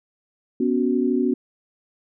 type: chord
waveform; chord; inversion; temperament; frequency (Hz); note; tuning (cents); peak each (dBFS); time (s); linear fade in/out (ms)
sine; B suspended second; none; equal with one note detuned; 246.9 / 279.8 / 370; B3 / C#4 / F#4; 0 / +16 / 0; -21 / -23 / -23; 0.6-1.34; 5
effects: none